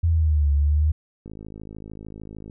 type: exponential two-way sweep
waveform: sine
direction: down then up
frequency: 84.9 to 71 to 77.6 Hz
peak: -16 dBFS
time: 0.03-0.92 s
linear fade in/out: 10 ms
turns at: 0.52 s
type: click train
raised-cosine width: 3 ms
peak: -26 dBFS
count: 67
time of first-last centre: 1.26-2.498 s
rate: 53.3 Hz
effects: none